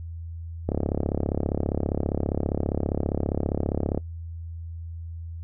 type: click train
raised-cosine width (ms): 2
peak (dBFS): -11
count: 116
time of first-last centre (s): 0.69-3.976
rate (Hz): 35
effects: noise-tail reverb RT60 0.1 s tail -22 dB re dry + added 83 Hz sine -33 dBFS peak until 5.43 s